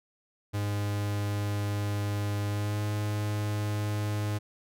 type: tone with pitch glide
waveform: 45% pulse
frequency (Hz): 102.7 to 104.68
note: G#2 to G#2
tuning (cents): -19 to +14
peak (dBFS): -28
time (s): 0.53-4.39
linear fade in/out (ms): 20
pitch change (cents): +33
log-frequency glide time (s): 2.48-2.81
effects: none